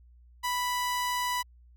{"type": "tone", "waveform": "sawtooth", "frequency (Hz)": 987.8, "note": "B5", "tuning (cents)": 0, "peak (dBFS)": -24, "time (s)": [0.43, 1.43], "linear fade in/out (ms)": 20, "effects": ["added 60 Hz sine -53 dBFS peak until 1.76 s"]}